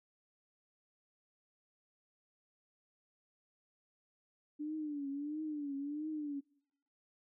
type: tone with vibrato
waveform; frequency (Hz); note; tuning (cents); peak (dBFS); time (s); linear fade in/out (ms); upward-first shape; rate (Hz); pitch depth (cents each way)
sine; 293.7; D4; 0; -37; 4.59-6.41; 20; triangle; 1.5; 120
effects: noise-tail reverb RT60 0.8 s tail -26 dB re dry